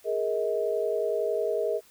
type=chord; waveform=sine; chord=Ab suspended second; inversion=none; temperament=equal with one note detuned; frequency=415.3 / 466.2 / 635.7 Hz; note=Ab4 / Bb4 / Eb5; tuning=0 / 0 / +37 cents; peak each=-29 dBFS; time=0.04-1.81 s; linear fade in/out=50 ms; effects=white hiss -58 dBFS RMS until 1.9 s